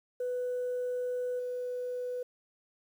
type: tone with level steps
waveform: sine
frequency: 496.5 Hz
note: B4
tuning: 9 cents sharp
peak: -29 / -32 dBFS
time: 0.2-2.23 s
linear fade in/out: 5 ms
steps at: 1.39 s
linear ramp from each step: 5 ms
effects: tanh soft clip ceiling -28 dBFS + 10-bit